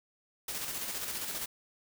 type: noise with tremolo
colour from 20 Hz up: white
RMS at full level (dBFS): -36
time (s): 0.48-1.46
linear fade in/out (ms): 5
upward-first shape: square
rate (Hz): 15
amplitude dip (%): 35
effects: none